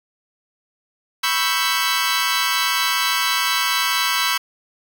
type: chord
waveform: 15% pulse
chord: C# half-diminished seventh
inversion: third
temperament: equal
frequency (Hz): 987.8 / 1108.7 / 1318.5 / 1568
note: B5 / C#6 / E6 / G6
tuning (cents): 0 / 0 / 0 / 0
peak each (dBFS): -17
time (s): 1.23-4.38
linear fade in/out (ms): 10
effects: none